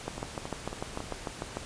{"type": "two click trains", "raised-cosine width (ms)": 1, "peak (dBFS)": [-18, -22], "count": [11, 4], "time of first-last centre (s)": [[0.08, 1.57], [0.18, 1.004]], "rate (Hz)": [6.71, 3.64], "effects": ["pink hiss -43 dBFS RMS until 1.65 s", "resampled to 22050 Hz"]}